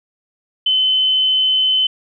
sine tone, 3047 Hz, G7, 50 cents flat, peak -12 dBFS, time 0.66-1.87 s, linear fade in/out 5 ms, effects none

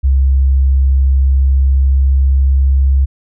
sine tone with pitch glide, 67 to 67.47 Hz, C2 to C#2, +42 to -46 cents, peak -7 dBFS, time 0.03-3.06 s, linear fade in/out 20 ms, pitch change +12 cents, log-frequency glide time 1.14-2.84 s, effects none

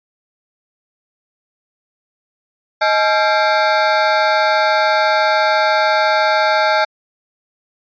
25% pulse ring-modulated tone, 740 Hz, F#5, in tune, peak -5 dBFS, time 2.81-6.85 s, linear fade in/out 10 ms, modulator 113 Hz, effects resampled to 11025 Hz

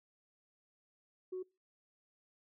sine tone, 370 Hz, F#4, in tune, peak -37 dBFS, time 1.32-1.43 s, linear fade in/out 10 ms, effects noise-tail reverb RT60 0.3 s tail -26 dB re dry + tanh soft clip ceiling -34 dBFS

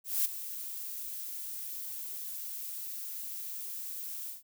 violet noise with ADSR envelope, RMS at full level -27 dBFS, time 0.04-4.43 s, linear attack 210 ms, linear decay 13 ms, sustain -13 dB, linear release 150 ms, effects none

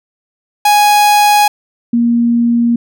45% pulse / sine tone pair in turn, 830.6 / 235.7 Hz, G#5 / A#3, 0 / +19 cents, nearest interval octave + minor seventh, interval 2181 cents, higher first, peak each -6 / -8 dBFS, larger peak first, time 0.65-1.48 / 1.93-2.76 s, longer neither, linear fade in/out 5 ms, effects none

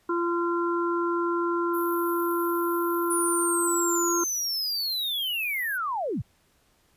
harmonic tone, 343.5 Hz, F4, 29 cents flat, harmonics 1 / 3 / 4, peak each -25 / -30 / -31 dBFS, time 0.09-4.24 s, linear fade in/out 5 ms
pink high-pass noise, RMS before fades -37 dBFS, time 1.73-5.78 s, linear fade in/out 20 ms, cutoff 11000 Hz, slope 96 dB/octave
sine linear sweep, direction down, 9860 to 71 Hz, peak -26 dBFS, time 3.1-6.22 s, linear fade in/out 10 ms
effects pink hiss -65 dBFS RMS until 6.96 s + resampled to 32000 Hz

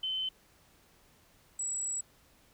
sine tone pair in turn, 3062 / 7812 Hz, G7 / B8, -41 / -20 cents, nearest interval octave + major third, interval 1621 cents, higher second, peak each -31 / -32 dBFS, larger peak first, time 0.03-0.29 / 1.59-2.01 s, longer second, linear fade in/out 5 ms, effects pink hiss -64 dBFS RMS until 2.53 s

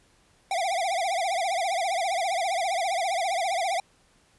square tone with vibrato, 725 Hz, F#5, 35 cents flat, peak -25 dBFS, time 0.51-3.8 s, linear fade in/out 2 ms, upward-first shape triangle, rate 15 Hz, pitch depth 200 cents each way, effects pink hiss -62 dBFS RMS until 4.38 s + resampled to 24000 Hz

